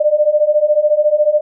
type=beating tone pair; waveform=sine; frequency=592 / 606 Hz; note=D5 / D#5; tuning=+14 / -46 cents; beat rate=14 Hz; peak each=-14 / -12 dBFS; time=0-1.41 s; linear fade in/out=10 ms; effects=none